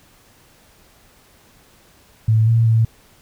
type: tone with pitch steps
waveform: sine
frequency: 110.5 / 114.6 / 112.7 Hz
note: A2 / A#2 / A2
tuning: +8 / -29 / +42 cents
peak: -11 dBFS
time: 2.28-2.85 s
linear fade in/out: 5 ms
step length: 190 ms
effects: pink hiss -52 dBFS RMS until 3.21 s